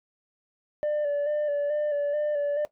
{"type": "tone with vibrato", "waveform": "sine", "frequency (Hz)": 587.3, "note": "D5", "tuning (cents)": 0, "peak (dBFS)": -21, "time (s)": [0.83, 2.65], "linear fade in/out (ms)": 0, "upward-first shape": "square", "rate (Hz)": 2.3, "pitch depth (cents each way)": 30, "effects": ["noise-tail reverb RT60 0.1 s tail -18 dB re dry", "tanh soft clip ceiling -23 dBFS"]}